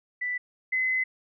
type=tone pair in turn; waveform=sine; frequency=1981 / 2036 Hz; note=B6 / C7; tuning=+5 / -48 cents; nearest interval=unison; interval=47 cents; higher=second; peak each=-27 / -23 dBFS; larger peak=second; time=0.21-0.38 / 0.72-1.04 s; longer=second; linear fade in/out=10 ms; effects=none